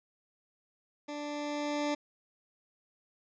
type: tone with level ramp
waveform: 20% pulse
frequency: 293.7 Hz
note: D4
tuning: in tune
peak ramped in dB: -33 to -24 dBFS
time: 1.08-1.95 s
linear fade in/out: 10 ms
effects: resampled to 16000 Hz